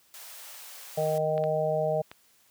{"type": "high-pass noise", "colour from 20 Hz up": "white", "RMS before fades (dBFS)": -45, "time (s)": [0.14, 1.18], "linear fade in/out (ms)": 0, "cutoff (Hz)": 500, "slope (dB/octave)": 48}
{"type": "harmonic tone", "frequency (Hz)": 155.56, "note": "D#3", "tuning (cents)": 0, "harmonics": [1, 3, 4, 5], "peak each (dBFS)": [-33, -31, -26, -34], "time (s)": [0.97, 2.02], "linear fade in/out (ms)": 10}
{"type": "clicks", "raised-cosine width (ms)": 0.3, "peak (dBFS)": -26, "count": 3, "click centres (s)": [1.379, 1.439, 2.115]}
{"effects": ["white hiss -63 dBFS RMS until 2.5 s", "high-pass 60 Hz 12 dB/octave"]}